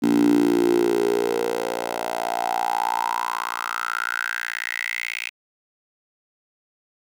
10% pulse tone with high-pass filter sweep, 58.27 Hz, A#1, in tune, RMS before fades -23 dBFS, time 0.02-5.3 s, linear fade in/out 20 ms, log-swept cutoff 260 to 2400 Hz, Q 7.1, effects none

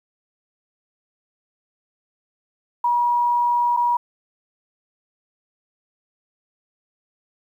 sine tone with dropouts, 961 Hz, B5, 48 cents flat, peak -16 dBFS, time 2.84-3.97 s, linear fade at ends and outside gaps 5 ms, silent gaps 3.766-3.771 s, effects 9-bit

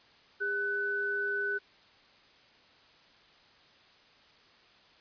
sine tone pair together, 405.3 / 1498.7 Hz, G#4 / F#6, -42 / +22 cents, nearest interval octave + major seventh, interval 2264 cents, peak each -36 / -30 dBFS, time 0.4-1.59 s, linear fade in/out 20 ms, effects white hiss -60 dBFS RMS until 5 s + resampled to 11025 Hz

